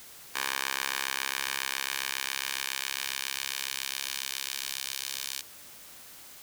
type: tone with high-pass filter sweep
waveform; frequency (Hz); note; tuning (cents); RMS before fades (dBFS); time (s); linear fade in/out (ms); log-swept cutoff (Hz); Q
10% pulse; 67.3; C2; +49; -34; 0.34-5.42; 20; 1400 to 3800; 0.91
effects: white hiss -49 dBFS RMS until 6.42 s